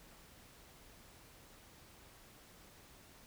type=silence; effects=pink hiss -60 dBFS RMS until 3.26 s